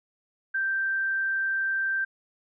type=tone; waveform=sine; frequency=1568 Hz; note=G6; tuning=in tune; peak=-24 dBFS; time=0.54-2.05 s; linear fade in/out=10 ms; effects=none